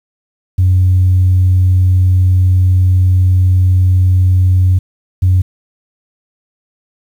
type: tone bursts at uneven times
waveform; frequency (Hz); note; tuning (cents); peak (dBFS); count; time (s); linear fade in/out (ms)
sine; 92; F#2; -9; -5; 2; 0.58-4.79 / 5.22-5.42; 10
effects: tanh soft clip ceiling -3 dBFS + 7-bit

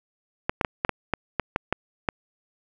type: clicks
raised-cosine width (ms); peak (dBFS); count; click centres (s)
0.5; -7; 10; 0.495 / 0.612 / 0.648 / 0.849 / 0.893 / 1.137 / 1.397 / 1.561 / 1.726 / 2.088
effects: none

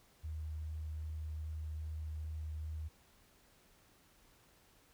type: tone with vibrato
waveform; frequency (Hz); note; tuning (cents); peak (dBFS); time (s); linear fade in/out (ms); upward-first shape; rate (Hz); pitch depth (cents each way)
sine; 77.78; D#2; 0; -39; 0.23-2.89; 20; triangle; 2.5; 10
effects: pink hiss -67 dBFS RMS until 4.93 s

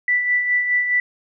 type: tone with tremolo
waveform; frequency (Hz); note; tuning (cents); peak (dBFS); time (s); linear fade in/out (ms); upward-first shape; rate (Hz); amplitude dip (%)
sine; 1973; B6; -2; -14; 0.08-1; 2; sine; 4.8; 50
effects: none

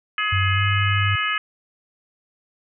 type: harmonic tone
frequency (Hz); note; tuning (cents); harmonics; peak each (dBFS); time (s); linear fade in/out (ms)
421.8; G#4; +27; 3 / 4 / 5 / 6 / 7; -25 / -26 / -27 / -28 / -28; 0.18-1.38; 2
type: tone with pitch glide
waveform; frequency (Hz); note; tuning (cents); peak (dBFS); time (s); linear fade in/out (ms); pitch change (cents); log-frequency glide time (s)
sine; 96.6 to 100.59; G2 to G2; -25 to +45; -19; 0.32-1.16; 10; +70; 0.53-0.61
effects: none

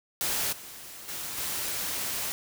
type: noise with level steps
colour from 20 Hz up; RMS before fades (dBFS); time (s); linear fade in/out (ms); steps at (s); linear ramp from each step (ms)
white; -29 / -44 / -36 / -32; 0.21-2.32; 0; 0.52 / 1.08 / 1.37; 10
effects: none

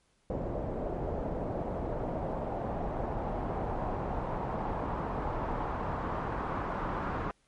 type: noise with low-pass filter sweep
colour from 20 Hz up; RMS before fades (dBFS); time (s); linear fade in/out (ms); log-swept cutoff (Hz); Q
pink; -34; 0.3-7.31; 0; 580 to 1200; 2
effects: pink hiss -71 dBFS RMS until 7.47 s + MP3 48 kbps

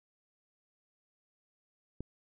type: click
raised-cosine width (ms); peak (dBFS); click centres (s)
3; -26; 2.006
effects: none

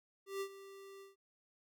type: tone with ADSR envelope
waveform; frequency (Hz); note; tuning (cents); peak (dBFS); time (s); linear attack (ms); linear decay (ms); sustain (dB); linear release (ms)
square; 392; G4; 0; -37; 0.26-1.16; 150; 72; -15; 150
effects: none

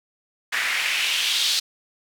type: noise with band-pass filter sweep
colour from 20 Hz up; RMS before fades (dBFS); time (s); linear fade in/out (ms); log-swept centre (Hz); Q
white; -23; 0.52-1.6; 10; 1800 to 4100; 2.6
effects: none

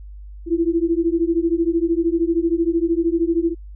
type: beating tone pair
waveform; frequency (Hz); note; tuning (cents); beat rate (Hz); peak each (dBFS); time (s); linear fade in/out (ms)
sine; 328.9 / 341.9; E4 / F4; -4 / -37; 13; -19 / -19; 0.46-3.55; 50
effects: added 50 Hz sine -34 dBFS peak until 3.75 s

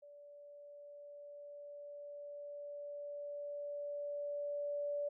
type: tone with level ramp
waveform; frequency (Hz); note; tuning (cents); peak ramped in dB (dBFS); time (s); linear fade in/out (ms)
sine; 579; D5; -25; -54 to -35; 0.02-5.09; 10
effects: none

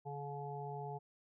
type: harmonic tone with a mistuned harmonic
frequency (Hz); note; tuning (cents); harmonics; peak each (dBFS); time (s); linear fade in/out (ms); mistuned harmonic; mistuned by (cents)
142.9; D3; -47; 1 / 3 / 5 / 6; -45 / -47 / -48 / -47; 0.05-0.99; 20; 3; -15
effects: none

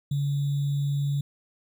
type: tone with sample-and-hold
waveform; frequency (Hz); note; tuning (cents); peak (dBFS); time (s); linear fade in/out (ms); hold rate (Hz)
sine; 141.9; C#3; +41; -23; 0.11-1.21; 5; 3675
effects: none

